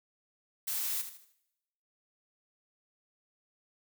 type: noise with echo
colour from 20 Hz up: blue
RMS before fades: -34 dBFS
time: 0.67-1.02 s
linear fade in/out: 10 ms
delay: 77 ms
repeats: 4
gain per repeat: -9 dB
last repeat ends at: 1.328 s
effects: noise-tail reverb RT60 0.9 s tail -20 dB re dry